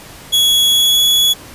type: tone with pitch glide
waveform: 40% pulse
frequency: 3355 to 3384 Hz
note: G#7 to G#7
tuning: +17 to +32 cents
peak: -8 dBFS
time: 0.32-1.34 s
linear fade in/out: 20 ms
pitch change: +15 cents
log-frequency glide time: 0.7-1.02 s
effects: pink hiss -36 dBFS RMS until 1.54 s + resampled to 32000 Hz